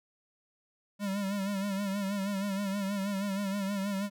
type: tone with vibrato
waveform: square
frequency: 198.2 Hz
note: G3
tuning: 19 cents sharp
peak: -31 dBFS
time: 0.99-4.1 s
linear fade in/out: 50 ms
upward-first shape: sine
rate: 6.3 Hz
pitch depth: 62 cents each way
effects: none